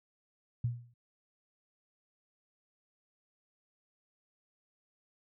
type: tone with exponential decay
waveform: sine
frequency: 119.7 Hz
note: A#2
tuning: 46 cents sharp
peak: -26 dBFS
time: 0.64-0.94 s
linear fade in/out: 5 ms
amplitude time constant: 65 ms
effects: none